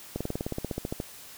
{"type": "slowing click train", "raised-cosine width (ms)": 2, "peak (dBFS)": -17, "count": 15, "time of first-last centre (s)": [0.16, 1.001], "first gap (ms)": 46, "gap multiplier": 1.04, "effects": ["white hiss -47 dBFS RMS until 1.37 s"]}